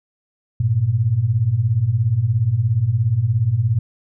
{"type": "beating tone pair", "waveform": "sine", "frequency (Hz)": [101, 118], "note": ["G#2", "A#2"], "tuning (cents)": [-48, 22], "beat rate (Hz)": 17, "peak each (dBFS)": [-20, -16], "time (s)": [0.6, 3.79], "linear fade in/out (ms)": 5, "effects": []}